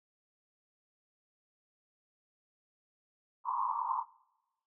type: band-pass noise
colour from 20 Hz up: white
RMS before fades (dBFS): -34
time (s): 3.44-4.05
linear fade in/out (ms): 50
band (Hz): 900 to 1100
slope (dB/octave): 96
effects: noise-tail reverb RT60 1.0 s tail -23 dB re dry